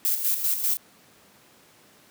violet noise with tremolo, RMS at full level -23 dBFS, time 0.05-0.77 s, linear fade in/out 0 ms, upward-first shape square, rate 5.1 Hz, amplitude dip 55%, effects pink hiss -55 dBFS RMS until 2.1 s + high-pass 150 Hz 12 dB/octave

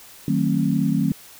sine chord, D# diminished seventh, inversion none, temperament just, 155.56 / 186.68 / 224 / 268.8 Hz, D#3 / F#3 / A3 / C4, 0 / +16 / +31 / +47 cents, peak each -23 dBFS, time 0.28-1.12 s, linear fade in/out 2 ms, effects white hiss -45 dBFS RMS until 1.39 s

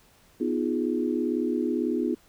sine chord, F half-diminished seventh, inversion second, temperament equal with one note detuned, 249.2 / 311.1 / 349.2 / 415.3 Hz, Cb4 / Eb4 / F4 / Ab4, +16 / 0 / 0 / 0 cents, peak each -28 / -29 / -29 / -32 dBFS, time 0.4-2.15 s, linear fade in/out 10 ms, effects pink hiss -59 dBFS RMS until 2.28 s

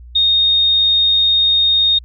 sine tone, 3701 Hz, A#7, 13 cents flat, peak -10 dBFS, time 0.15-1.99 s, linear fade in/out 10 ms, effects added 60 Hz sine -34 dBFS peak until 2.04 s

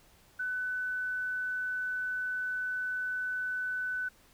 sine tone, 1500 Hz, F#6, 23 cents sharp, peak -31 dBFS, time 0.39-4.09 s, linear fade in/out 10 ms, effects pink hiss -62 dBFS RMS until 4.33 s

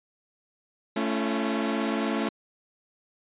sawtooth chord, A augmented, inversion none, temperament equal with one note detuned, 220 / 277.2 / 340.5 Hz, A3 / C#4 / E#4, 0 / 0 / -44 cents, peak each -24 / -26 / -28 dBFS, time 0.96-2.29 s, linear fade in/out 5 ms, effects resampled to 8000 Hz

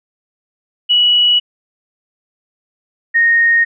sine tone pair in turn, 2933 / 1856.2 Hz, F#7 / A#6, -16 / -8 cents, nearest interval minor sixth, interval 792 cents, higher first, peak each -8 dBFS, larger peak neither, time 0.89-1.4 / 3.14-3.65 s, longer neither, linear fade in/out 20 ms, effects none

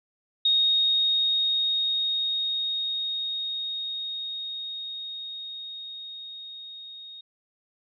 sine tone with level ramp, 3729 Hz, A#7, in tune, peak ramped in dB -18 to -40 dBFS, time 0.45-7.21 s, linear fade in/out 5 ms, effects none

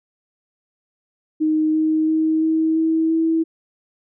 sine tone with pitch steps, 311.1 / 313.8 / 316.5 / 319.3 / 322.1 / 324.9 Hz, D#4 / D#4 / D#4 / D#4 / E4 / E4, 0 / +15 / +30 / +45 / -40 / -25 cents, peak -15 dBFS, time 1.4-3.44 s, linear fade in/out 20 ms, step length 340 ms, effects none

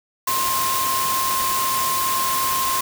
sine tone in noise, 1057 Hz, C6, 17 cents sharp, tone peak -21 dBFS, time 0.27-2.81 s, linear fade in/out 5 ms, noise white, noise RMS -24 dBFS, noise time 0.27-2.81 s, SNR 0 dB, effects none

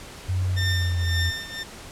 sine tone with pitch glide, 92.5 to 85.81 Hz, F#2 to F2, 0 to -30 cents, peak -21 dBFS, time 0.28-1.31 s, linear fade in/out 20 ms, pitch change -130 cents, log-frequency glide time 0.64-1.09 s
20% pulse tone with tremolo, 1803 Hz, A6, 42 cents sharp, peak -19 dBFS, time 0.56-1.64 s, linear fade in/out 20 ms, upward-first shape triangle, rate 1.9 Hz, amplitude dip 85%
effects pink hiss -41 dBFS RMS until 1.91 s + low-pass 10000 Hz 12 dB/octave

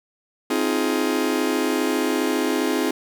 40% pulse chord, F minor seventh, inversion second, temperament just, 261.9 / 314.3 / 349.2 / 419.1 Hz, C4 / Eb4 / F4 / Ab4, +2 / +18 / 0 / +16 cents, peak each -24 / -24 / -26 / -25 dBFS, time 0.5-2.91 s, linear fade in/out 5 ms, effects none

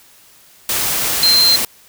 sine tone in noise, 4139 Hz, C8, 20 cents flat, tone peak -9 dBFS, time 1.23-1.56 s, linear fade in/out 2 ms, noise white, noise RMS -18 dBFS, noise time 0.69-1.65 s, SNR +6 dB, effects white hiss -47 dBFS RMS until 1.88 s

